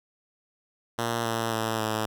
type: tone with pitch steps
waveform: 5% pulse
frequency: 116.54 / 114.08 / 111.66 / 109.3 Hz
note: A#2 / A#2 / A2 / A2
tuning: 0 / -37 / +26 / -11 cents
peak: -15 dBFS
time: 0.98-2.06 s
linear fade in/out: 10 ms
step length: 270 ms
effects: none